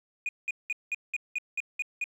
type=tone bursts; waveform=sine; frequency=2458 Hz; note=D#7; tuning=22 cents flat; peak=-25 dBFS; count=9; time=0.26-2.041 s; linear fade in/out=2 ms; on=29 ms; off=190 ms; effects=tanh soft clip ceiling -26 dBFS + 10-bit